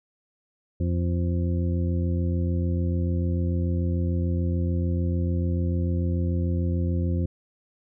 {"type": "harmonic tone", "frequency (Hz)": 86.8, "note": "F2", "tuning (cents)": -10, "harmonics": [1, 2, 3, 4, 6], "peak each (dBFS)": [-23, -29, -33, -35, -39], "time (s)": [0.8, 7.26], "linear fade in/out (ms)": 5, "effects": []}